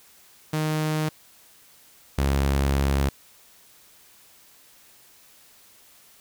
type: tone pair in turn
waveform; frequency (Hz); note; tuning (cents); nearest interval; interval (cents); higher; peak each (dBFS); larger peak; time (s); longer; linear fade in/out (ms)
sawtooth; 154.9 / 69; D#3 / C#2; -7 / -7; octave + major second; 1400; first; -19 / -16; second; 0.53-1.09 / 2.18-3.09; second; 5
effects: white hiss -54 dBFS RMS until 6.2 s